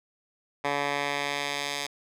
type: tone with band-pass filter sweep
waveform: 10% pulse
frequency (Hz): 142.9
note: D3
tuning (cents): -47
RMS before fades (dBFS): -30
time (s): 0.64-1.87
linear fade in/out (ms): 10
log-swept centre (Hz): 1400 to 4500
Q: 0.81
effects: none